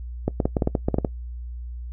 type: clicks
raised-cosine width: 2 ms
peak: -7 dBFS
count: 11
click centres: 0.28 / 0.402 / 0.455 / 0.568 / 0.622 / 0.674 / 0.752 / 0.885 / 0.943 / 0.985 / 1.048 s
effects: noise-tail reverb RT60 0.1 s tail -21 dB re dry + added 60 Hz sine -31 dBFS peak until 1.92 s